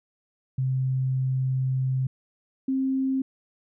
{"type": "tone pair in turn", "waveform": "sine", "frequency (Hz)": [130.81, 265.4], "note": ["C3", "C4"], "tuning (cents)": [0, 25], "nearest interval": "octave", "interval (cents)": 1225, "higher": "second", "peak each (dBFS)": -22, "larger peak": "neither", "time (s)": [[0.58, 2.07], [2.68, 3.22]], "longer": "first", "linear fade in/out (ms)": 5, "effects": []}